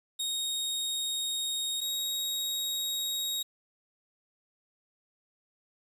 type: tone pair in turn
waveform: sawtooth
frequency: 3738 / 3777 Hz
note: A#7 / A#7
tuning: +4 / +22 cents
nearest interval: unison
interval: 18 cents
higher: second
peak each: -27 / -27 dBFS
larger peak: neither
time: 0.19-1.81 / 1.81-3.43 s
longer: neither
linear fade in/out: 10 ms
effects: resampled to 32000 Hz + 9-bit